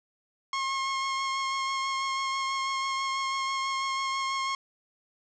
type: tone with vibrato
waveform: sawtooth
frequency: 1078 Hz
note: C#6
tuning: 49 cents flat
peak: -24 dBFS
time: 0.53-4.55 s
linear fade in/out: 2 ms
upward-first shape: sine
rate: 6.1 Hz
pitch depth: 13 cents each way
effects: resampled to 16000 Hz + 9-bit